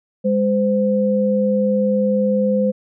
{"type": "tone pair together", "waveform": "sine", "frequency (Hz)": [204, 514], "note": ["G#3", "C5"], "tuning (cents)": [-31, -31], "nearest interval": "octave + major third", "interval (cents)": 1600, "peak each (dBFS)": -17, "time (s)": [0.24, 2.72], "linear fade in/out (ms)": 20, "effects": []}